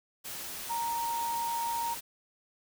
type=tone in noise; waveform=sine; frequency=932.3 Hz; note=A#5; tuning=in tune; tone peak=-30 dBFS; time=0.69-1.95 s; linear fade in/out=20 ms; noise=white; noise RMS=-40 dBFS; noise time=0.24-2.01 s; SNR=+7 dB; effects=none